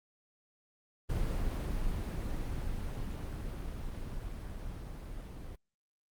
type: noise with level ramp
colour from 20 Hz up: brown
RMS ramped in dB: -32 to -43 dBFS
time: 1.09-5.56 s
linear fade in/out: 10 ms
effects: Opus 24 kbps

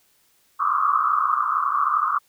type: band-pass noise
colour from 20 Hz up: pink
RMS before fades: -21 dBFS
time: 0.59-2.19 s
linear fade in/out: 20 ms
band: 1100 to 1300 Hz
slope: 96 dB/octave
effects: white hiss -62 dBFS RMS until 2.28 s

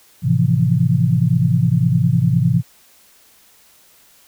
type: chord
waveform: sine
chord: F major seventh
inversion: first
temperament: equal with one note detuned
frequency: 108.99 / 130.81 / 164.81 / 174.61 Hz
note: A2 / C3 / E3 / F3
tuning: -16 / 0 / 0 / 0 cents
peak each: -19 / -16 / -17 / -21 dBFS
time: 0.22-2.63 s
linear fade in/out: 50 ms
effects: white hiss -51 dBFS RMS until 4.27 s

